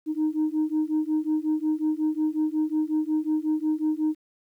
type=beating tone pair; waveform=sine; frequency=306.9 / 312.4 Hz; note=D#4 / D#4; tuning=-24 / +7 cents; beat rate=5.5 Hz; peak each=-24 dBFS; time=0.06-4.16 s; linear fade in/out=50 ms; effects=tanh soft clip ceiling -18 dBFS + 10-bit

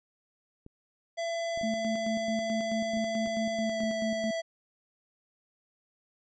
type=clicks; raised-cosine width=3 ms; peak=-34 dBFS; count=6; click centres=0.664 / 1.575 / 1.613 / 2.971 / 3.274 / 3.835 s
type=tone with pitch glide; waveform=square; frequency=671 to 660.2 Hz; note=E5 to E5; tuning=+31 to +2 cents; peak=-31 dBFS; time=1.17-4.42 s; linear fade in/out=20 ms; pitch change=-29 cents; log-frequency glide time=3.56-3.83 s
type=tone with tremolo; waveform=sine; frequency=220 Hz; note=A3; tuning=in tune; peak=-29 dBFS; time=1.63-4.31 s; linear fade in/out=5 ms; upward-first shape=square; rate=4.6 Hz; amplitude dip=65%
effects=resampled to 16000 Hz

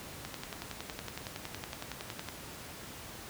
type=click train; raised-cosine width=0.2 ms; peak=-21 dBFS; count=23; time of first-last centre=0.25-2.287 s; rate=10.8 Hz; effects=pink hiss -46 dBFS RMS until 3.29 s + high-pass 60 Hz 12 dB/octave

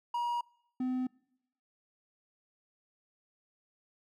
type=tone pair in turn; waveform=triangle; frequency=955 / 254.9 Hz; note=A#5 / C4; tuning=+42 / -45 cents; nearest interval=octave + major seventh; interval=2287 cents; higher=first; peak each=-28 dBFS; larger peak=neither; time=0.14-0.41 / 0.8-1.07 s; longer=neither; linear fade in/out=5 ms; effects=noise-tail reverb RT60 0.8 s tail -25 dB re dry

